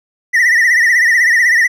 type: tone with vibrato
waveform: triangle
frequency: 1904 Hz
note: A#6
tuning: 36 cents sharp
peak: -6 dBFS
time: 0.33-1.68 s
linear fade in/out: 20 ms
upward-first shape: triangle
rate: 16 Hz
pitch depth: 120 cents each way
effects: none